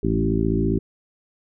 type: harmonic tone with a mistuned harmonic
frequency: 55 Hz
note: A1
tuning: in tune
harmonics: 1 / 2 / 3 / 4 / 5 / 6 / 7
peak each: -26 / -26 / -26 / -26 / -26 / -26 / -26 dBFS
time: 0.03-0.79 s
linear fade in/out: 5 ms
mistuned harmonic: 3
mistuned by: +26 cents
effects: none